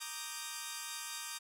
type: chord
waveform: 5% pulse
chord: Eb major seventh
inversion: second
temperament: equal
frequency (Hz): 932.3 / 1174.7 / 1244.5 / 1568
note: Bb5 / D6 / Eb6 / G6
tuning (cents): 0 / 0 / 0 / 0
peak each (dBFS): -34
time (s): 0-1.39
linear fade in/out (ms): 20
effects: low-pass 12000 Hz 12 dB/octave